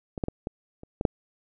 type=clicks; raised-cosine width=2 ms; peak=-20 / -13 / -16 / -17 / -29 / -14 / -6 dBFS; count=7; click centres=0.178 / 0.238 / 0.284 / 0.471 / 0.834 / 1.011 / 1.052 s; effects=none